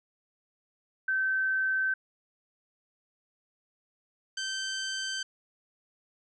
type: tone pair in turn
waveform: sine / 15% pulse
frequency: 1542 / 1550.9 Hz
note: G6 / G6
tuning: -29 / -19 cents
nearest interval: unison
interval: 10 cents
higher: second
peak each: -25 dBFS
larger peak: neither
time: 1.08-1.94 / 4.37-5.23 s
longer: neither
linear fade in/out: 5 ms
effects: resampled to 22050 Hz